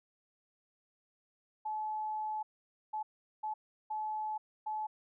sine tone bursts at uneven times, 860 Hz, A5, 40 cents flat, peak -34 dBFS, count 5, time 1.65-2.43 / 2.93-3.03 / 3.43-3.54 / 3.9-4.38 / 4.66-4.87 s, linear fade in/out 10 ms, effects none

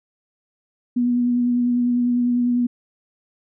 sine tone with vibrato, 243.5 Hz, B3, 24 cents flat, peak -16 dBFS, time 0.96-2.67 s, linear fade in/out 10 ms, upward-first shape triangle, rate 10 Hz, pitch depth 20 cents each way, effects none

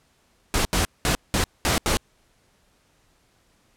pink noise bursts at uneven times, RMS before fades -21 dBFS, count 6, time 0.54-0.65 / 0.73-0.85 / 1.05-1.15 / 1.34-1.44 / 1.65-1.78 / 1.86-1.97 s, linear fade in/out 0 ms, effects pink hiss -63 dBFS RMS until 3.76 s + low-pass 11000 Hz 12 dB/octave

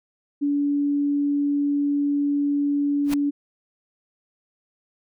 sine tone, 286.7 Hz, D4, 42 cents flat, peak -19 dBFS, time 0.41-3.31 s, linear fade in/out 20 ms
pink noise with exponential growth, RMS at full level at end -25 dBFS, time 3.04-3.14 s, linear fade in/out 5 ms, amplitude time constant 21 ms
effects none

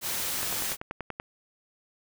white noise, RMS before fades -31 dBFS, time 0.01-0.77 s, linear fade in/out 50 ms
click train, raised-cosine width 0.5 ms, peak -19 dBFS, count 9, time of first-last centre 0.43-1.199 s, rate 10.4 Hz
effects none

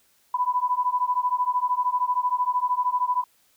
sine beating tone pair, 987.8 / 1000.8 Hz, B5 / B5, 0 / +23 cents, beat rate 13 Hz, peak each -24 dBFS, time 0.34-3.24 s, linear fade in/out 5 ms, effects white hiss -63 dBFS RMS until 3.56 s

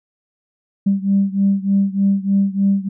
sine beating tone pair, 196 / 199.3 Hz, G3 / G3, 0 / +29 cents, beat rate 3.3 Hz, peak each -15 / -17 dBFS, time 0.86-2.89 s, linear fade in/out 10 ms, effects tanh soft clip ceiling -6 dBFS

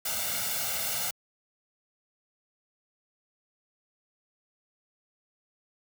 white noise with comb filter, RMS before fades -31 dBFS, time 0.05-1.11 s, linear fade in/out 5 ms, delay 1.4 ms, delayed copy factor +1, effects high-pass 100 Hz 12 dB/octave

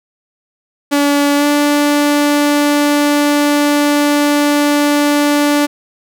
sawtooth tone with pitch glide, 286.6 to 291.6 Hz, D4 to D4, -42 to -12 cents, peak -6 dBFS, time 0.91-5.67 s, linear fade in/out 20 ms, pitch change +30 cents, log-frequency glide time 1.36-1.45 s, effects none

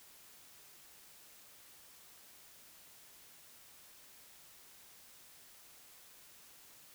silence, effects white hiss -59 dBFS RMS until 6.94 s

